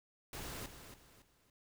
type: noise with echo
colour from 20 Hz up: pink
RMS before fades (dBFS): -45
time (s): 0.33-0.66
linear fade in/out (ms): 2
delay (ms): 280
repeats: 3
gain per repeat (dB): -9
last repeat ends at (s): 1.5
effects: none